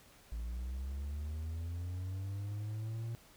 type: linear sweep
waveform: triangle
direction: up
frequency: 55 to 116.54 Hz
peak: -35 dBFS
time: 0.32-3.15 s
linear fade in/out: 0 ms
effects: pink hiss -61 dBFS RMS until 3.36 s